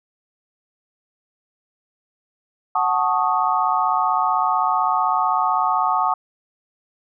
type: chord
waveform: sine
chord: D# half-diminished seventh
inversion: first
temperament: equal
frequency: 740 / 880 / 1108.7 / 1244.5 Hz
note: F#5 / A5 / C#6 / D#6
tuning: 0 / 0 / 0 / 0 cents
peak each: -22 dBFS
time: 2.75-6.14 s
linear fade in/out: 5 ms
effects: none